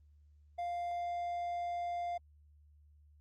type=tone; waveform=triangle; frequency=698.5 Hz; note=F5; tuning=in tune; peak=-33 dBFS; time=0.58-2.18 s; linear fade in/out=10 ms; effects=added 74 Hz sine -60 dBFS peak until 3.2 s + Opus 24 kbps